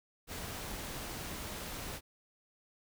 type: noise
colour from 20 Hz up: pink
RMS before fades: -42 dBFS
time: 0.27-2.01 s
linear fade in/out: 50 ms
effects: none